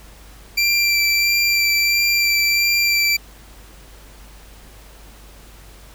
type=tone with vibrato; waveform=25% pulse; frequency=2355 Hz; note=D7; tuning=4 cents sharp; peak=-11 dBFS; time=0.57-3.17 s; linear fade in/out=10 ms; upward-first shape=sine; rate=1.5 Hz; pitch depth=14 cents each way; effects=added 50 Hz sine -42 dBFS peak until 5.94 s + pink hiss -46 dBFS RMS until 5.94 s